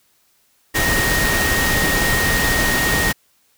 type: tone in noise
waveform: sine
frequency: 1864.7 Hz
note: A#6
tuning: in tune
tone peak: -19 dBFS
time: 0.74-3.13 s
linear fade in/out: 20 ms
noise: pink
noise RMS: -19 dBFS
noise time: 0.74-3.13 s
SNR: -3 dB
effects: white hiss -60 dBFS RMS until 3.57 s